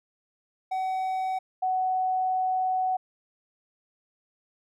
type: tone pair in turn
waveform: triangle / sine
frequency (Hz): 754 / 746.2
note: F#5 / F#5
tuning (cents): +32 / +14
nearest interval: unison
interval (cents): 18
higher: first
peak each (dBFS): -24 / -23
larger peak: second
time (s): 0.71-1.39 / 1.62-2.97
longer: second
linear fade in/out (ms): 10
effects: none